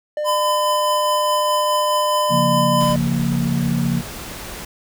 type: tone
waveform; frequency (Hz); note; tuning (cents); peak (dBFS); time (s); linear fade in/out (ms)
triangle; 600; D5; +37; -18; 0.17-2.96; 2
type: tone with tremolo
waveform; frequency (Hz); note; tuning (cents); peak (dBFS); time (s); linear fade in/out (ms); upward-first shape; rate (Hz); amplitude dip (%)
square; 1011; B5; +40; -17; 0.24-2.96; 50; triangle; 4.8; 25
type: chord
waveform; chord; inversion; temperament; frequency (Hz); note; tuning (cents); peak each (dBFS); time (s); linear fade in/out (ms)
sine; Bb minor; first; just; 139.85 / 174.81 / 233.1; Db3 / F3 / Bb3; +16 / +2 / 0; -21; 2.29-4.03; 50
type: noise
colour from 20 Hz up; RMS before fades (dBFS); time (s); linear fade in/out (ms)
pink; -32; 2.8-4.65; 5
effects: none